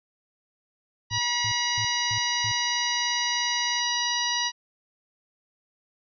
harmonic tone, 963 Hz, B5, 44 cents flat, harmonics 1 / 2 / 3 / 4 / 5 / 6, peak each -31 / -31 / -31 / -31 / -31 / -31 dBFS, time 1.1-4.52 s, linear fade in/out 50 ms
sine tone bursts, 110 Hz, A2, in tune, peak -32 dBFS, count 5, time 1.11-2.515 s, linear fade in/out 0 ms, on 73 ms, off 260 ms
square tone, 2150 Hz, C7, 47 cents sharp, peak -39 dBFS, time 1.2-3.81 s, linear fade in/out 20 ms
effects resampled to 16000 Hz

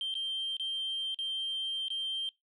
sine tone with dropouts, 3152 Hz, G7, 9 cents sharp, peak -30 dBFS, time 0.01-2.29 s, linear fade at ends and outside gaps 1 ms, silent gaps 0.141-0.152 / 0.568-0.597 / 1.145-1.188 / 1.883-1.903 s, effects noise-tail reverb RT60 0.2 s tail -24 dB re dry + tanh soft clip ceiling -29 dBFS

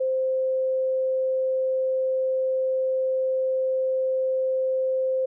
sine tone, 522 Hz, C5, 4 cents flat, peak -21 dBFS, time 0-5.26 s, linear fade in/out 10 ms, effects none

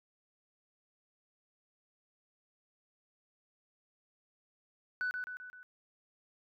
sine tone with echo, 1492 Hz, F#6, 14 cents sharp, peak -30 dBFS, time 5.01-5.11 s, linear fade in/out 0 ms, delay 130 ms, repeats 4, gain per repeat -5 dB, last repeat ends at 5.63 s, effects tanh soft clip ceiling -29 dBFS

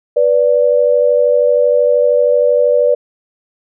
sine tone pair together, 491.1 / 584 Hz, B4 / D5, -10 / -10 cents, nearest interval minor third, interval 300 cents, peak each -11 dBFS, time 0.16-2.95 s, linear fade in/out 10 ms, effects none

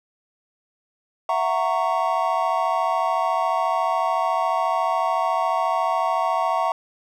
triangle chord, F# dominant seventh, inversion third, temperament just, 666 / 740 / 925 / 1110 Hz, E5 / F#5 / A#5 / C#6, +18 / 0 / -14 / +2 cents, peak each -23 dBFS, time 1.29-6.72 s, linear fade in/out 2 ms, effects none

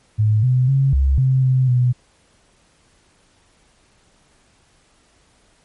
sine tone with pitch steps, 107.3 / 127.1 / 135.9 / 67.6 / 131.2 / 129.6 / 124.3 Hz, A2 / C3 / C#3 / C#2 / C3 / C3 / B2, -43 / -50 / -34 / -43 / +5 / -16 / +12 cents, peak -12 dBFS, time 0.18-1.93 s, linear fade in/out 20 ms, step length 250 ms, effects pink hiss -57 dBFS RMS until 5.64 s + MP3 48 kbps

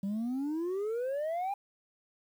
sine exponential sweep, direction up, 191.6 to 817 Hz, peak -28 dBFS, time 0.03-1.54 s, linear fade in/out 5 ms, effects tanh soft clip ceiling -30 dBFS + 10-bit

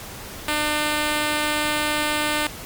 5% pulse tone, 300 Hz, D4, 37 cents sharp, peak -9 dBFS, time 0.48-2.47 s, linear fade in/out 2 ms, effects pink hiss -36 dBFS RMS until 2.65 s + MP3 96 kbps

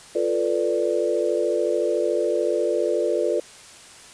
sine chord, B half-diminished seventh, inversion second, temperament equal, 349.2 / 440 / 493.9 / 587.3 Hz, F4 / A4 / B4 / D5, 0 / 0 / 0 / 0 cents, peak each -25 dBFS, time 0.15-3.4 s, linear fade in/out 5 ms, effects white hiss -45 dBFS RMS until 4.13 s + resampled to 22050 Hz

